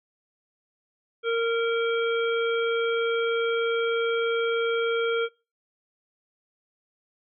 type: harmonic tone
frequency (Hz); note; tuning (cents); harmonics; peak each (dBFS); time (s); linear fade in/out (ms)
461.6; A#4; -17; 1 / 3 / 5 / 7; -23 / -29 / -35 / -35; 1.23-5.29; 50
effects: noise-tail reverb RT60 0.3 s tail -22 dB re dry

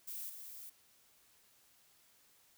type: noise with level steps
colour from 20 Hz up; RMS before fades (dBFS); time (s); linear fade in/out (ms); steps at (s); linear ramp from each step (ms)
violet; -44 / -50; 0.07-0.7; 10; 0.29; 10
effects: white hiss -68 dBFS RMS until 2.57 s

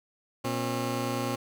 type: tone pair together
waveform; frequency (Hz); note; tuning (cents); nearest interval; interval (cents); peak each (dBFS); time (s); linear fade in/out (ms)
15% pulse; 120 / 270; B2 / C#4; -49 / -45; octave + major second; 1404; -25; 0.44-1.36; 10
effects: none

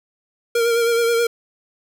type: tone with vibrato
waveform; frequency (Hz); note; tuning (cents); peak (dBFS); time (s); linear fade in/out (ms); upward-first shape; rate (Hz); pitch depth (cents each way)
square; 466.2; A#4; 0; -16; 0.55-1.27; 5; sine; 9.4; 30
effects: none

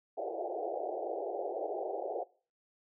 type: band-pass noise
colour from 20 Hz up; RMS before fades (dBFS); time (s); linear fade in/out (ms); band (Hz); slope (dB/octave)
white; -37; 0.17-2.24; 10; 340 to 780; 96
effects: noise-tail reverb RT60 0.4 s tail -21 dB re dry

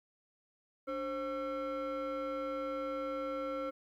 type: tone with frequency modulation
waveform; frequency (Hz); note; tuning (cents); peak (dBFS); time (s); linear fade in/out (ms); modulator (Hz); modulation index
sine; 530; C5; +22; -32; 0.87-3.71; 20; 820; 0.99
effects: tanh soft clip ceiling -34 dBFS + 12-bit

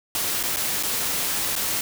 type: noise with dropouts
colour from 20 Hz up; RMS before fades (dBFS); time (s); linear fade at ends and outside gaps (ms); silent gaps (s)
white; -25; 0.15-1.81; 1; 0.429-0.436 / 0.562-0.569 / 0.827-0.834 / 1.554-1.562
effects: none

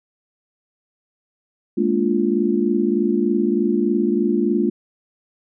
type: chord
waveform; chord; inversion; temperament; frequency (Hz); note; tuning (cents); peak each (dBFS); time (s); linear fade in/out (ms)
sine; Bb dominant seventh; third; just; 209.8 / 233.1 / 291.4 / 349.6; Ab3 / Bb3 / D4 / F4; +18 / 0 / -13 / +2; -21 / -22 / -23 / -20; 1.77-4.7; 10
effects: none

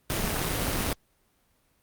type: noise with amplitude modulation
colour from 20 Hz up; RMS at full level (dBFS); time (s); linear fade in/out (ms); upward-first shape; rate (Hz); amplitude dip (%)
pink; -25; 0.1-0.93; 0; sine; 206; 75
effects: pink hiss -68 dBFS RMS until 1.82 s + Opus 32 kbps

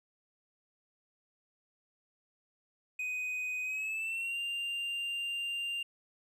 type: tone with pitch glide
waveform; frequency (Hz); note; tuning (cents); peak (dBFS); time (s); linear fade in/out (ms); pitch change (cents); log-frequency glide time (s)
triangle; 2500 to 2790; D#7 to F7; +8 to -2; -32; 2.99-5.83; 5; +190; 3.63-4.39
effects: none

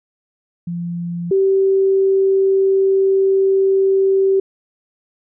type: tone pair in turn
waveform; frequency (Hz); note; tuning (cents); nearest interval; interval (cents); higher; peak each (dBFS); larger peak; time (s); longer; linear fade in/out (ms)
sine; 172.3 / 386.8; F3 / G4; -23 / -23; octave + major second; 1400; second; -21 / -11; second; 0.67-1.31 / 1.31-4.4; second; 5
effects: none

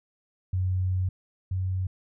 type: tone pair in turn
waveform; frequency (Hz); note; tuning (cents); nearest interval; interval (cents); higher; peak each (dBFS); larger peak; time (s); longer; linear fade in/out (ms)
sine; 92.5 / 93.25; F#2 / F#2; 0 / +14; unison; 14; second; -23 / -25; first; 0.53-1.09 / 1.51-1.87; first; 5
effects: none

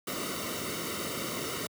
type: noise with comb filter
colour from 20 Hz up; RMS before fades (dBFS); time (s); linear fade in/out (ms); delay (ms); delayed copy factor
pink; -35; 0.07-1.67; 5; 1.2; -0.75
effects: high-pass 100 Hz 12 dB/octave

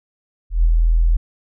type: tone with ADSR envelope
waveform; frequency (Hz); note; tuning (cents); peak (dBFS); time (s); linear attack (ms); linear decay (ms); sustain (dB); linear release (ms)
sine; 41.2; E1; 0; -9; 0.5-1.17; 140; 28; -2; 9
effects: none

